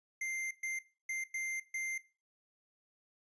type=tone bursts at uneven times; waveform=square; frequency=2093 Hz; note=C7; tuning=in tune; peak=-36 dBFS; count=5; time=0.21-0.51 / 0.63-0.79 / 1.09-1.24 / 1.34-1.6 / 1.74-1.98 s; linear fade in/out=5 ms; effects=noise-tail reverb RT60 0.3 s tail -17 dB re dry + resampled to 22050 Hz